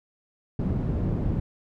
white low-pass noise, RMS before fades -26 dBFS, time 0.59-1.4 s, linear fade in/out 5 ms, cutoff 170 Hz, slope 12 dB/octave, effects none

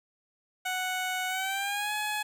15% pulse tone with pitch glide, 740 to 845.1 Hz, F#5 to G#5, 0 to +30 cents, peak -23 dBFS, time 0.65-2.23 s, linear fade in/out 10 ms, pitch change +230 cents, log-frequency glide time 1.28-1.93 s, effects none

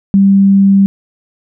sine tone, 196.4 Hz, G3, 4 cents sharp, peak -4 dBFS, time 0.14-0.86 s, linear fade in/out 0 ms, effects none

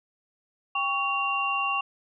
sine tone cluster, 794 / 1120 / 2770 Hz, G5 / C#6 / F7, +22 / +18 / -15 cents, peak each -32 / -27 / -28 dBFS, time 0.75-1.81 s, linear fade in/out 5 ms, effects none

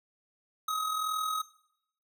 square tone with amplitude modulation, 1266 Hz, D#6, 30 cents sharp, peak -28 dBFS, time 0.68-1.42 s, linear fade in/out 5 ms, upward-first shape sine, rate 41.7 Hz, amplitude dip 50%, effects noise-tail reverb RT60 0.7 s tail -17 dB re dry

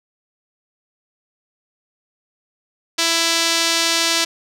sawtooth tone with band-pass filter, 332.3 Hz, E4, 14 cents sharp, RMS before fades -18 dBFS, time 2.98-4.25 s, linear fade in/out 10 ms, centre 4800 Hz, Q 1.2, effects none

